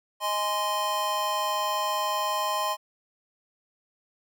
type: chord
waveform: square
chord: Ab major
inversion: second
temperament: just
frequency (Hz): 623 / 830.6 / 1038.3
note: Eb5 / Ab5 / C6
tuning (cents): +2 / 0 / -14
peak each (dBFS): -33 / -33 / -28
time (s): 0.2-2.77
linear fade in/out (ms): 50
effects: none